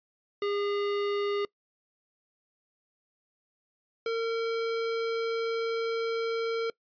square tone pair in turn, 406.7 / 456.5 Hz, G#4 / A#4, -36 / -36 cents, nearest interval major second, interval 200 cents, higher second, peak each -28 dBFS, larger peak neither, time 0.42-1.45 / 4.06-6.7 s, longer second, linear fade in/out 2 ms, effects noise-tail reverb RT60 0.1 s tail -23 dB re dry + resampled to 11025 Hz

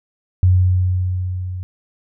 sine tone with level ramp, 91.5 Hz, F#2, 19 cents flat, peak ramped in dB -8 to -24 dBFS, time 0.43-1.63 s, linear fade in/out 0 ms, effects none

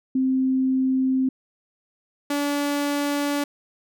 sine / sawtooth tone pair in turn, 261.6 / 287.6 Hz, C4 / D4, 0 / -36 cents, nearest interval major second, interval 164 cents, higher second, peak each -18 dBFS, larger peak neither, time 0.15-1.29 / 2.3-3.44 s, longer neither, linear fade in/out 5 ms, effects none

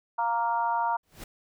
harmonic tone, 233.1 Hz, A#3, in tune, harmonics 3 / 4 / 5 / 6, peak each -32 / -25 / -36 / -36 dBFS, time 0.18-0.97 s, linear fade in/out 10 ms
pink noise with exponential growth, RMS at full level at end -38 dBFS, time 1.03-1.24 s, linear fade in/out 5 ms, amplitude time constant 45 ms
effects none

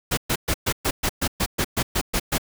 pink noise bursts, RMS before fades -22 dBFS, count 13, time 0.11-2.382 s, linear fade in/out 10 ms, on 64 ms, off 120 ms, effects none

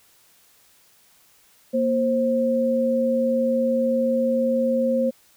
sine tone pair together, 235.4 / 528.5 Hz, A#3 / C5, +17 / +17 cents, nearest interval octave + major second, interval 1400 cents, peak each -22 / -20 dBFS, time 1.73-5.11 s, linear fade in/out 20 ms, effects white hiss -57 dBFS RMS until 5.36 s

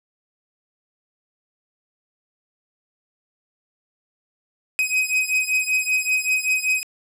45% pulse beating tone pair, 2517 / 2522.2 Hz, D#7 / D#7, +19 / +23 cents, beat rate 5.2 Hz, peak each -22 dBFS, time 4.79-6.83 s, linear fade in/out 0 ms, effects low-pass 12000 Hz 12 dB/octave

